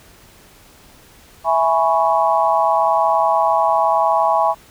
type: chord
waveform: sine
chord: C# minor seventh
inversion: first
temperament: equal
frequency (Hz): 659.3 / 830.6 / 987.8 / 1108.7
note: E5 / G#5 / B5 / C#6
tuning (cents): 0 / 0 / 0 / 0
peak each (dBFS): -18 / -17 / -19 / -20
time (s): 1.44-4.55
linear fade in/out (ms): 50
effects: pink hiss -47 dBFS RMS until 4.7 s